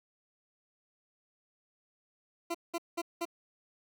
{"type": "tone bursts", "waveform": "20% pulse", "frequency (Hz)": 340.1, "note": "F4", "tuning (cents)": -46, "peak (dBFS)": -27, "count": 4, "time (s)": [2.5, 3.254], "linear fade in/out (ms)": 10, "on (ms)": 46, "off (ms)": 190, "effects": []}